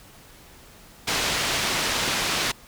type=low-pass noise; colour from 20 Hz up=white; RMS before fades=-25 dBFS; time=1.07-2.52 s; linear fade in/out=10 ms; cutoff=4800 Hz; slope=12 dB/octave; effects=pink hiss -49 dBFS RMS until 2.67 s